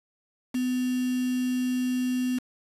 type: tone with quantisation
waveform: sine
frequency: 252 Hz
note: B3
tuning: 35 cents sharp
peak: -24 dBFS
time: 0.54-2.39 s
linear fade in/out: 10 ms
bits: 6
effects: resampled to 32000 Hz